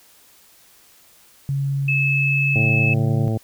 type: tone with pitch glide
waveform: sine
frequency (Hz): 138.59 to 140.85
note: C#3 to C#3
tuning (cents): 0 to +28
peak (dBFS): -19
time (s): 1.49-3.28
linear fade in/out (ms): 0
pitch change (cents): +28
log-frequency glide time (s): 1.98-2.93
type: tone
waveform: sine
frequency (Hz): 2600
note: E7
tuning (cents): -24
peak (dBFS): -18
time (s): 1.88-2.94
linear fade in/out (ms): 5
type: harmonic tone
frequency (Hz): 110.8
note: A2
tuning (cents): +13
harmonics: 1 / 2 / 3 / 4 / 5 / 6 / 7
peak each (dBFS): -20 / -26 / -30 / -32 / -34 / -36 / -37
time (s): 2.55-3.38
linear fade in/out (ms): 10
effects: white hiss -52 dBFS RMS until 3.43 s